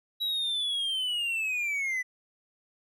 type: linear sweep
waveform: triangle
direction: down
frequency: 3900 to 1975.5 Hz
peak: -26 dBFS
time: 0.2-2.03 s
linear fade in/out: 20 ms
effects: none